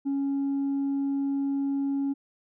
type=tone with tanh clipping; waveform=triangle; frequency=277.2 Hz; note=C#4; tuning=in tune; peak=-25 dBFS; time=0.05-2.14 s; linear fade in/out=20 ms; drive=6 dB; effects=none